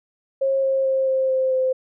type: tone with pitch steps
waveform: sine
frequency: 540 / 535.7 / 531.3 / 527.1 / 522.8 / 518.6 Hz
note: C#5 / C5 / C5 / C5 / C5 / C5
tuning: -45 / +41 / +26 / +13 / -1 / -15 cents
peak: -17 dBFS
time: 0.41-1.73 s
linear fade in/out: 10 ms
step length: 220 ms
effects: none